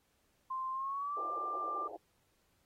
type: tone with pitch glide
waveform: sine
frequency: 1046.5 to 1188.3 Hz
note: C6 to D6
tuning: 0 to +20 cents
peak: -35 dBFS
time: 0.5-1.88 s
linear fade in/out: 10 ms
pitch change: +220 cents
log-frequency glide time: 0.72-1.21 s
type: band-pass noise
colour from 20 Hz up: white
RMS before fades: -46 dBFS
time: 1.16-1.97 s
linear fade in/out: 10 ms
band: 320 to 840 Hz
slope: 96 dB/octave
effects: pink hiss -75 dBFS RMS until 2.65 s + AAC 48 kbps